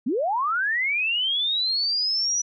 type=linear sweep; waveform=sine; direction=up; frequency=207.7 to 5920 Hz; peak=-21 dBFS; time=0.06-2.42 s; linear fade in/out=10 ms; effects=none